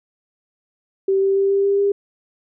sine tone with pitch steps, 387.5 / 390.2 / 392.9 / 395.6 / 398.4 / 401.2 Hz, G4 / G4 / G4 / G4 / G4 / G4, -20 / -8 / +4 / +16 / +28 / +40 cents, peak -14 dBFS, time 1.08-1.92 s, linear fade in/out 5 ms, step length 140 ms, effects none

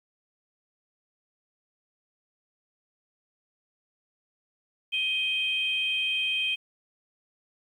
sine tone pair together, 2510 / 3162 Hz, D#7 / G7, +15 / +14 cents, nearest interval major third, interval 399 cents, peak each -27 dBFS, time 4.92-6.56 s, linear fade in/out 20 ms, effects tanh soft clip ceiling -17 dBFS + 10-bit

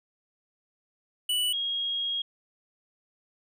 square / sine tone pair in turn, 2960 / 3275 Hz, F#7 / G#7, 0 / -25 cents, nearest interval major second, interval 175 cents, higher second, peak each -25 / -27 dBFS, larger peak first, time 1.29-1.53 / 1.53-2.22 s, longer second, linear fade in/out 5 ms, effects none

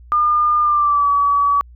sine tone with pitch glide, 1208 to 1140.2 Hz, D6 to C#6, +48 to +48 cents, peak -12 dBFS, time 0.12-1.61 s, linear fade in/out 0 ms, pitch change -100 cents, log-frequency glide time 0.62-1.09 s, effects added 60 Hz sine -39 dBFS peak until 1.75 s

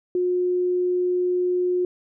sine tone, 360 Hz, F#4, 47 cents flat, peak -19 dBFS, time 0.15-1.85 s, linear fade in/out 2 ms, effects none

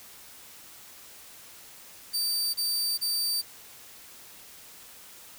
sawtooth tone bursts, 4638 Hz, D8, 22 cents flat, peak -23 dBFS, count 3, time 2.13-3.42 s, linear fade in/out 20 ms, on 410 ms, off 30 ms, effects white hiss -49 dBFS RMS until 5.38 s

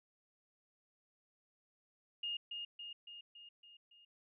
sine tone with echo, 2841 Hz, F7, 29 cents sharp, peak -37 dBFS, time 2.23-2.37 s, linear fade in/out 5 ms, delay 280 ms, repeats 6, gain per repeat -4 dB, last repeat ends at 4.05 s, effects none

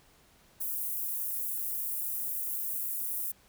pink high-pass noise, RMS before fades -34 dBFS, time 0.6-3.32 s, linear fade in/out 10 ms, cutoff 12000 Hz, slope 24 dB/octave, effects pink hiss -62 dBFS RMS until 3.48 s

